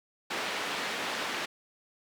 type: band-pass noise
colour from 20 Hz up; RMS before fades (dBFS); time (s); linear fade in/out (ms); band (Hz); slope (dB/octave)
white; -34; 0.3-1.46; 10; 250 to 2800; 12
effects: none